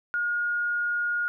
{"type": "tone", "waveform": "sine", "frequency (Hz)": 1431, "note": "F6", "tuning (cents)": 42, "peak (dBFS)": -24, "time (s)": [0.14, 1.28], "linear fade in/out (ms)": 0, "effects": []}